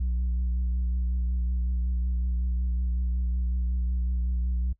sine tone with vibrato, 61 Hz, B1, 21 cents flat, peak -21 dBFS, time 0-4.73 s, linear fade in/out 10 ms, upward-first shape triangle, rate 5.4 Hz, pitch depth 41 cents each way, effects noise-tail reverb RT60 0.1 s tail -21 dB re dry + tanh soft clip ceiling -23 dBFS

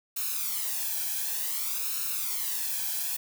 blue noise with flanger, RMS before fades -31 dBFS, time 0.16-3.17 s, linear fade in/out 10 ms, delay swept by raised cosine 0.74 to 1.24 ms, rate 0.55 Hz, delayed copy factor +0.75, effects none

